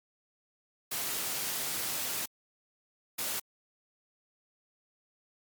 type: noise bursts at uneven times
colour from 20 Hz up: white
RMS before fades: -34 dBFS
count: 2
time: 0.91-2.26 / 3.18-3.4 s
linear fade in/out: 10 ms
effects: high-pass 100 Hz 12 dB/octave + Opus 48 kbps